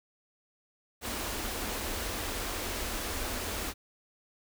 pink band-stop noise, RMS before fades -35 dBFS, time 1.01-3.74 s, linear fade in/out 50 ms, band 100 to 200 Hz, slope 48 dB/octave, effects none

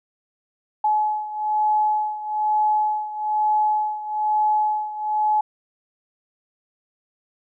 sine beating tone pair, 851 / 852.1 Hz, G#5 / G#5, +42 / +44 cents, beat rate 1.1 Hz, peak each -20 / -24 dBFS, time 0.84-5.41 s, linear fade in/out 5 ms, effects none

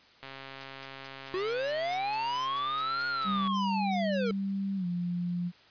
click train, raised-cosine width 0.3 ms, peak -27 dBFS, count 439, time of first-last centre 0.23-3.474 s, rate 135 Hz
blue noise bursts, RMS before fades -40 dBFS, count 13, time 0.61-3.241 s, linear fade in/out 0 ms, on 27 ms, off 190 ms
square linear two-way sweep, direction up then down, 357.4 to 1440 to 437 Hz, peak -30 dBFS, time 1.34-4.31 s, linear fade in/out 0 ms, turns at 3.07 s
sine tone with pitch glide, 196 to 175.63 Hz, G3 to F3, 0 to +10 cents, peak -29 dBFS, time 3.24-5.52 s, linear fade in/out 50 ms, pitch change -190 cents, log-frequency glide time 4.76-4.86 s
effects white hiss -58 dBFS RMS until 5.7 s + resampled to 11025 Hz

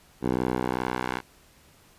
10% pulse tone with band-pass filter sweep, 62.5 Hz, B1, 21 cents sharp, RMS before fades -28 dBFS, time 0.21-1.22 s, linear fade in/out 50 ms, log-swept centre 370 to 1500 Hz, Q 0.81, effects pink hiss -57 dBFS RMS until 1.98 s + resampled to 32000 Hz

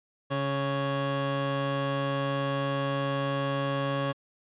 25% pulse tone pair together, 138.7 / 554.8 Hz, C#3 / C#5, +1 / +1 cents, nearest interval 2 octaves, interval 2400 cents, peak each -26 dBFS, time 0.3-4.13 s, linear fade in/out 20 ms, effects resampled to 8000 Hz

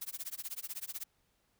blue noise with tremolo, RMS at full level -39 dBFS, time 0.01-1.04 s, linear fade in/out 10 ms, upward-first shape sine, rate 16 Hz, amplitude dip 100%, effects pink hiss -75 dBFS RMS until 1.59 s

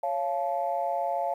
sine chord, Db augmented, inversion none, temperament just, 554.4 / 693 / 866.2 Hz, Db5 / F5 / A5, 0 / -14 / -27 cents, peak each -31 / -28 / -31 dBFS, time 0.03-1.34 s, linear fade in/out 5 ms, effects tanh soft clip ceiling -17 dBFS + 10-bit

